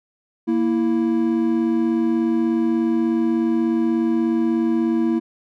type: tone pair together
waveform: triangle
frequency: 233.1 / 329.7 Hz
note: A#3 / E4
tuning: 0 / 0 cents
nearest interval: tritone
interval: 600 cents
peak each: -18 / -17 dBFS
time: 0.47-5.2 s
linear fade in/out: 20 ms
effects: none